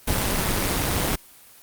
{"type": "noise with amplitude modulation", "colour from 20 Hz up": "pink", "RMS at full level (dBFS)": -20, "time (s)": [0.07, 1.16], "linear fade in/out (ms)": 10, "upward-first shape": "sine", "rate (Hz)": 197, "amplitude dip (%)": 65, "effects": ["white hiss -49 dBFS RMS until 1.62 s", "Opus 24 kbps"]}